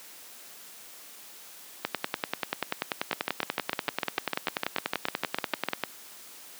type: two click trains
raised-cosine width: 0.3 ms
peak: -10 / -10 dBFS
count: 41 / 19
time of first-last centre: 1.85-5.733 / 3.13-5.837 s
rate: 10.3 / 6.65 Hz
effects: white hiss -48 dBFS RMS until 6.59 s + high-pass 200 Hz 12 dB/octave